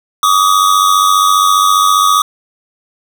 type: tone pair together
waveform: square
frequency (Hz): 1149.6 / 1244.5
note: D6 / D#6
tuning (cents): -37 / 0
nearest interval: minor second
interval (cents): 137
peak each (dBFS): -11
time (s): 0.23-2.22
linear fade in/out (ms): 2
effects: 7-bit